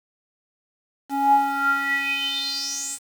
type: tone with band-pass filter sweep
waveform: square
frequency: 277.2 Hz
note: C#4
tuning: in tune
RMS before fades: -23 dBFS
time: 1.09-2.99 s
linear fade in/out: 50 ms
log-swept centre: 600 to 8500 Hz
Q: 8
effects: 7-bit